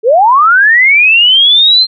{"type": "linear sweep", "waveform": "sine", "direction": "up", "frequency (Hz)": [413.1, 4186], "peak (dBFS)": -3, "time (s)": [0.03, 1.87], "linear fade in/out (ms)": 50, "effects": []}